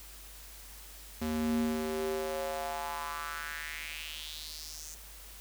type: tone with high-pass filter sweep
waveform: square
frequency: 77.78 Hz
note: D#2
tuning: in tune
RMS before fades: -36 dBFS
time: 1.21-4.95 s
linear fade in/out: 10 ms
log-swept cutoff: 160 to 6800 Hz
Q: 3.6
effects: added 50 Hz sine -51 dBFS peak until 5.4 s + white hiss -51 dBFS RMS until 5.4 s